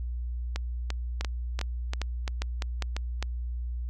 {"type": "two click trains", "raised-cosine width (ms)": 0.2, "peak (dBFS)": [-15, -14], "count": [8, 6], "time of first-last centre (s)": [[0.56, 2.965], [1.21, 3.226]], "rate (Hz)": [2.91, 2.48], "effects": ["added 60 Hz sine -30 dBFS peak until 3.89 s"]}